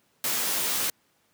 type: noise with comb filter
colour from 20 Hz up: white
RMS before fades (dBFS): -27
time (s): 0.24-0.9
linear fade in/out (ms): 2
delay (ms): 14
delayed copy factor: -0.5
effects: pink hiss -67 dBFS RMS until 1.33 s + high-pass 150 Hz 12 dB/octave